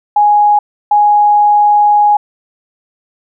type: tone pair in turn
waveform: sine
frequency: 830.6 / 830.6 Hz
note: G#5 / G#5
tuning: 0 / 0 cents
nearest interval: unison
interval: 0 cents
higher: neither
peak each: -5 / -5 dBFS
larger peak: neither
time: 0.16-0.59 / 0.91-2.17 s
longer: second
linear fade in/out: 5 ms
effects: none